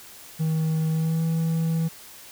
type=tone with pitch glide; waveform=triangle; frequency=159 to 163.19 Hz; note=D#3 to E3; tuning=+38 to -17 cents; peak=-19 dBFS; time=0.39-1.89 s; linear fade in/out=20 ms; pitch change=+45 cents; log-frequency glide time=0.89-1.23 s; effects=white hiss -45 dBFS RMS until 2.31 s